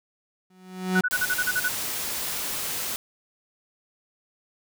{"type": "tone with exponential growth", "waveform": "35% pulse", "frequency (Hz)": 185, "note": "F#3", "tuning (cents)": 0, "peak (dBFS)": -16, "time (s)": [0.5, 1.01], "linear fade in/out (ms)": 5, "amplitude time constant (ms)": 110}
{"type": "tone bursts", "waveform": "sine", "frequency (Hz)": 1480, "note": "F#6", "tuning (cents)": 0, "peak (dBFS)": -21, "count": 9, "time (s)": [0.95, 1.687], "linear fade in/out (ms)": 10, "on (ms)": 49, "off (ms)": 37}
{"type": "noise", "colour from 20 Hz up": "white", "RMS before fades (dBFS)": -30, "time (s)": [1.11, 2.96], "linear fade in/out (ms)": 0}
{"effects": []}